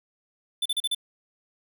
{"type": "tone bursts", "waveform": "square", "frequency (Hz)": 3520, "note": "A7", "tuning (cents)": 0, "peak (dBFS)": -24, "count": 5, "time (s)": [0.62, 0.948], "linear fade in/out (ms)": 5, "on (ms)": 36, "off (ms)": 37, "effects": []}